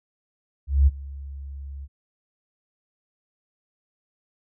sine tone with ADSR envelope, 69.3 Hz, C#2, in tune, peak -11 dBFS, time 0.67-1.88 s, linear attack 200 ms, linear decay 29 ms, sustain -22 dB, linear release 44 ms, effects none

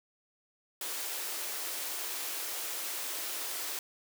white high-pass noise, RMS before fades -37 dBFS, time 0.81-3.79 s, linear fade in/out 2 ms, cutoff 300 Hz, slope 48 dB/octave, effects none

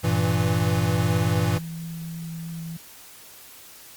square chord, E diminished, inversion first, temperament equal, 98 / 116.54 / 164.81 Hz, G2 / Bb2 / E3, 0 / 0 / 0 cents, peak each -25 dBFS, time 0.03-1.59 s, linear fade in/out 20 ms
sine tone with vibrato, 164.81 Hz, E3, in tune, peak -31 dBFS, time 1.47-2.77 s, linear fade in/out 5 ms, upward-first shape triangle, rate 3.2 Hz, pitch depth 10 cents each way
effects white hiss -46 dBFS RMS until 3.96 s + Opus 48 kbps

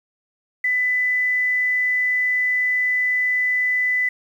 sine tone, 1998 Hz, B6, 20 cents sharp, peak -17 dBFS, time 0.64-4.09 s, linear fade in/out 5 ms, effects 8-bit

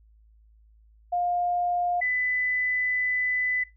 sine tone pair in turn, 707 / 1999.7 Hz, F5 / B6, +21 / +21 cents, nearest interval octave + tritone, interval 1800 cents, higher second, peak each -23 dBFS, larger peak neither, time 1.12-2.01 / 2.01-3.64 s, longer second, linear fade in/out 10 ms, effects noise-tail reverb RT60 0.2 s tail -18 dB re dry + added 54 Hz sine -54 dBFS peak until 3.76 s

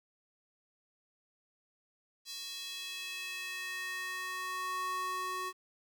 square tone with high-pass filter sweep, 370 Hz, F#4, in tune, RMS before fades -39 dBFS, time 2.25-5.53 s, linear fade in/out 50 ms, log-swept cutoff 4300 to 770 Hz, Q 2.5, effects 11-bit

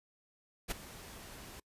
pink noise with ADSR envelope, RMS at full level -34 dBFS, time 0.68-1.6 s, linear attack 34 ms, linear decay 11 ms, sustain -16 dB, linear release 6 ms, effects noise-tail reverb RT60 0.1 s tail -26 dB re dry + resampled to 32000 Hz

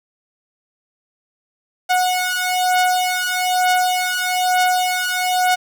sawtooth beating tone pair, 731 / 732.1 Hz, F#5 / F#5, -21 / -19 cents, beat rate 1.1 Hz, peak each -15 dBFS, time 1.89-5.56 s, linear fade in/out 20 ms, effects 8-bit

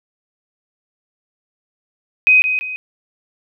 sine tone with echo, 2513 Hz, D#7, 17 cents sharp, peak -7 dBFS, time 2.27-2.42 s, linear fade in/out 0 ms, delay 170 ms, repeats 2, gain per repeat -8 dB, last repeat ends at 2.76 s, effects none

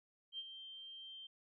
sine tone with ADSR envelope, 3149 Hz, G7, 7 cents sharp, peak -40 dBFS, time 0.32-1.27 s, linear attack 66 ms, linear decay 42 ms, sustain -9 dB, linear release 6 ms, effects none

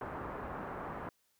white low-pass noise, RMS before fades -42 dBFS, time 0.01-1.09 s, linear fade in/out 2 ms, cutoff 1300 Hz, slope 24 dB/octave, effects white hiss -75 dBFS RMS until 1.39 s

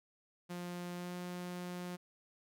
sawtooth tone with pitch glide, 176.4 to 178.24 Hz, F3 to F3, +18 to +36 cents, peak -37 dBFS, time 0.49-1.97 s, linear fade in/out 20 ms, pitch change +18 cents, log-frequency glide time 0.95-1.14 s, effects none

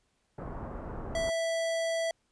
pink low-pass noise, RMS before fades -39 dBFS, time 0.38-1.3 s, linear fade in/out 5 ms, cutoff 1200 Hz, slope 24 dB/octave
square tone, 659.3 Hz, E5, in tune, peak -29 dBFS, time 1.15-2.11 s, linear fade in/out 2 ms
effects pink hiss -74 dBFS RMS until 2.31 s + resampled to 22050 Hz

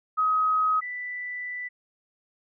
sine tone pair in turn, 1265 / 1980.3 Hz, D#6 / B6, +28 / +4 cents, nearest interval minor sixth, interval 776 cents, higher second, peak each -20 / -31 dBFS, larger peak first, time 0.17-0.81 / 0.81-1.69 s, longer second, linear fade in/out 20 ms, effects none

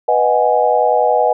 sine chord, G# minor seventh, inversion first, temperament equal, 493.9 / 622.3 / 740 / 830.6 Hz, B4 / D#5 / F#5 / G#5, 0 / 0 / 0 / 0 cents, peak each -16 dBFS, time 0.08-1.33 s, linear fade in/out 5 ms, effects none

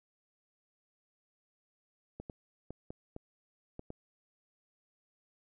clicks, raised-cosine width 2 ms, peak -29 dBFS, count 7, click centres 2.2 / 2.298 / 2.706 / 2.905 / 3.164 / 3.794 / 3.904 s, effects none

